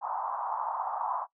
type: band-pass noise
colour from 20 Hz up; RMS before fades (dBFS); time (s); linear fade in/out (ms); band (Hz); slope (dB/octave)
pink; -33; 0.01-1.27; 50; 770 to 1100; 48
effects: noise-tail reverb RT60 0.1 s tail -18 dB re dry